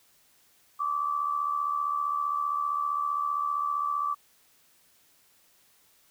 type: tone with amplitude modulation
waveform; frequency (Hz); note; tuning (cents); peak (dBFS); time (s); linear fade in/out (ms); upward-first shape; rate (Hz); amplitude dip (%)
sine; 1159; D6; -23; -23; 0.79-4.15; 20; sine; 75.3; 65
effects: white hiss -63 dBFS RMS until 6.1 s